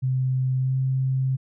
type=tone with pitch glide; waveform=sine; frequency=129.8 to 131.76 Hz; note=C3 to C3; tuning=-13 to +12 cents; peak=-20 dBFS; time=0.02-1.37 s; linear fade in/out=20 ms; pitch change=+25 cents; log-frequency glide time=0.58-0.76 s; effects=none